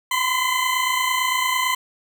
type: tone pair together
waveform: 20% pulse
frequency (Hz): 1008.1 / 1037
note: B5 / C6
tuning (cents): +35 / -16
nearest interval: unison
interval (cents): 49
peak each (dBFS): -17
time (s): 0.11-1.75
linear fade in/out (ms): 5
effects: none